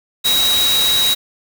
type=tone in noise; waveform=sine; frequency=3832 Hz; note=A#7; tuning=47 cents sharp; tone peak=-13 dBFS; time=0.24-1.15 s; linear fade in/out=20 ms; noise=white; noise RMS=-20 dBFS; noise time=0.24-1.15 s; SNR=+4 dB; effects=none